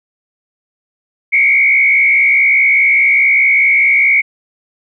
sine tone with frequency modulation, 2217 Hz, C#7, in tune, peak -7 dBFS, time 1.32-4.22 s, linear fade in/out 20 ms, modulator 64.8 Hz, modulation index 1.4, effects none

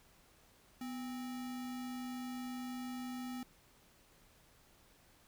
sine tone with sample-and-hold, 249 Hz, B3, 14 cents sharp, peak -40 dBFS, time 0.81-3.43 s, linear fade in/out 2 ms, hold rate 1050 Hz, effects pink hiss -66 dBFS RMS until 5.27 s

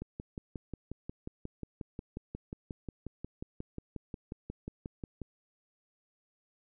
click train, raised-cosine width 3 ms, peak -26 dBFS, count 30, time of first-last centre 0.02-5.217 s, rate 5.58 Hz, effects none

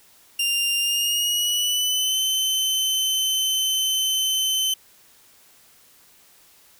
sawtooth tone with pitch glide, 2794 to 3065 Hz, F7 to G7, 0 to -40 cents, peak -17 dBFS, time 0.39-4.74 s, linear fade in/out 5 ms, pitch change +160 cents, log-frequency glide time 0.8-2.19 s, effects white hiss -54 dBFS RMS until 6.79 s

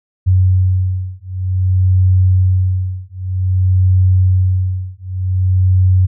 sine beating tone pair, 92.5 / 93.03 Hz, F#2 / F#2, 0 / +10 cents, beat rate 0.53 Hz, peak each -13 dBFS, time 0.26-6.07 s, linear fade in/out 20 ms, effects none

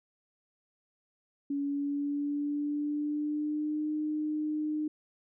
sine tone with pitch glide, 282.6 to 304.6 Hz, C#4 to D#4, +34 to -37 cents, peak -29 dBFS, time 1.5-4.88 s, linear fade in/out 5 ms, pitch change +129 cents, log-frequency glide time 1.62-3.9 s, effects none

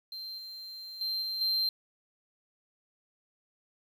triangle tone with level steps, 4147 Hz, C8, 16 cents flat, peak -37 / -40 / -29 / -31 / -25 dBFS, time 0.12-1.69 s, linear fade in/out 2 ms, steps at 0.38 / 1.01 / 1.22 / 1.41 s, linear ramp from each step 2 ms, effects 10-bit

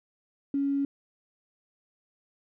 triangle tone with tanh clipping, 279 Hz, C#4, 11 cents sharp, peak -24 dBFS, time 0.54-0.85 s, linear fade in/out 2 ms, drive 3 dB, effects none

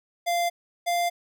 square tone pair in turn, 693 / 695.6 Hz, F5 / F5, -14 / -7 cents, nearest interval unison, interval 7 cents, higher second, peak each -23 dBFS, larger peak neither, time 0.26-0.5 / 0.86-1.1 s, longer neither, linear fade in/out 20 ms, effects none

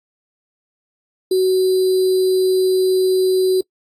sine tone with sample-and-hold, 373.6 Hz, F#4, 17 cents sharp, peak -12 dBFS, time 1.31-3.61 s, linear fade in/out 5 ms, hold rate 4410 Hz, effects noise-tail reverb RT60 0.1 s tail -26 dB re dry + AAC 64 kbps

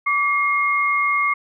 sine tone pair together, 1154.4 / 2143 Hz, D6 / C7, -30 / +41 cents, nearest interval major seventh, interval 1071 cents, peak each -19 dBFS, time 0.06-1.34 s, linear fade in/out 10 ms, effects none

